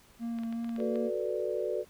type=tone with vibrato; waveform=triangle; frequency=230.8 Hz; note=A#3; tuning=17 cents flat; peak=-30 dBFS; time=0.19-1.11 s; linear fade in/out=50 ms; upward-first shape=sine; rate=2.7 Hz; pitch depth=16 cents each way
type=clicks; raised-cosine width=0.3 ms; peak=-32 dBFS; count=8; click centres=0.387 / 0.435 / 0.526 / 0.645 / 0.693 / 0.763 / 0.802 / 0.957 s
type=chord; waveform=sine; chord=B minor seventh; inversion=second; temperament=equal; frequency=370 / 440 / 493.9 / 587.3 Hz; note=F#4 / A4 / B4 / D5; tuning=0 / 0 / 0 / 0 cents; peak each=-35 dBFS; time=0.77-1.85 s; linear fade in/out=50 ms
effects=pink hiss -60 dBFS RMS until 1.89 s